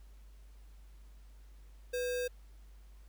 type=tone with sample-and-hold; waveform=sine; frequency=493.9 Hz; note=B4; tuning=in tune; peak=-32 dBFS; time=1.93-2.28 s; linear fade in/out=10 ms; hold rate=2100 Hz; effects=added 50 Hz sine -52 dBFS peak until 3.08 s + pink hiss -69 dBFS RMS until 3.08 s